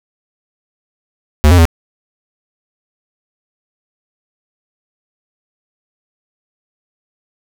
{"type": "tone with pitch steps", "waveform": "square", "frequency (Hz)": [75.2, 89, 82.6], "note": ["D2", "F2", "E2"], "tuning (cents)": [42, 33, 4], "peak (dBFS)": -5, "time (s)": [1.44, 1.653], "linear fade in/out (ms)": 0, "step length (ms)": 71, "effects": []}